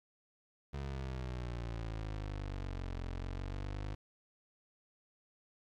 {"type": "exponential two-way sweep", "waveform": "25% pulse", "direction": "down then up", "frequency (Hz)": [70.2, 43.65, 51.9], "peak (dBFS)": -35, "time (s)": [0.73, 3.95], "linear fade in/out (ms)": 10, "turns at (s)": 3.04, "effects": ["low-pass 5000 Hz 12 dB/octave", "12-bit"]}